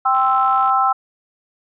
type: chord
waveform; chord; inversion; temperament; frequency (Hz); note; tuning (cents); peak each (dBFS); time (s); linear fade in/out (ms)
sine; C major; second; equal; 784 / 1046.5 / 1318.5; G5 / C6 / E6; 0 / 0 / 0; -17 / -20 / -16; 0.05-0.93; 10
type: click train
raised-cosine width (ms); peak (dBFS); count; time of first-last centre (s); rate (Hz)
0.2; -20; 34; 0.15-0.694; 60.7
effects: resampled to 8000 Hz